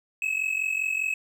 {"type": "tone pair together", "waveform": "triangle", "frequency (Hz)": [2554, 2599], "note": ["D#7", "E7"], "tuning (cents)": [45, -25], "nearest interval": "unison", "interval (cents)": 30, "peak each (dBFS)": [-26, -26], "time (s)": [0.22, 1.14], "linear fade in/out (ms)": 2, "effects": []}